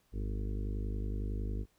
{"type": "harmonic tone", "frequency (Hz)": 50.9, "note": "G#1", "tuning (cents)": -34, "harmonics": [1, 2, 4, 5, 6, 7, 8, 9], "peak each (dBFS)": [-34, -40, -46, -48, -50, -51, -52, -53], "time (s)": [0.12, 1.66], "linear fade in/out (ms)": 50, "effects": ["pink hiss -72 dBFS RMS until 1.78 s"]}